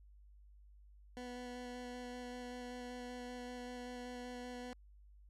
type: tone with vibrato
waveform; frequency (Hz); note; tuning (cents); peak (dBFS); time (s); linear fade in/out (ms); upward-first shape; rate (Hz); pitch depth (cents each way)
20% pulse; 246.9; B3; 0; -40; 1.17-4.73; 0; square; 5.2; 8
effects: added 50 Hz sine -58 dBFS peak until 5.29 s + low-pass 8000 Hz 12 dB/octave